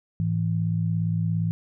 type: tone pair together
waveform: sine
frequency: 107.44 / 164.81 Hz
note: A2 / E3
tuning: -41 / 0 cents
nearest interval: perfect fifth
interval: 741 cents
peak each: -25 / -24 dBFS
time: 0.2-1.51 s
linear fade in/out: 0 ms
effects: none